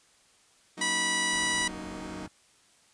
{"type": "chord", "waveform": "sawtooth", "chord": "D# minor seventh", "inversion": "first", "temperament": "just", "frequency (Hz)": [186.68, 233.3, 280, 311.1], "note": ["F#3", "A#3", "C#4", "D#4"], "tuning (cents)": [16, 2, 18, 0], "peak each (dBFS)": [-38, -41, -43, -37], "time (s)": [0.77, 2.27], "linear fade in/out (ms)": 10}
{"type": "harmonic tone", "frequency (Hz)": 978, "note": "B5", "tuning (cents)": -17, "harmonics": [1, 2, 3, 4, 5, 6, 7, 8, 9], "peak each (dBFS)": [-35, -29, -35, -35, -40, -37, -42, -43, -34], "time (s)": [0.81, 1.68], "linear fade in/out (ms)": 5}
{"type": "low-pass noise", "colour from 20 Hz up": "pink", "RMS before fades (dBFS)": -47, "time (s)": [1.33, 2.28], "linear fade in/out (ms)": 2, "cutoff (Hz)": 1900, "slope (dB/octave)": 24}
{"effects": ["white hiss -62 dBFS RMS until 2.93 s", "resampled to 22050 Hz"]}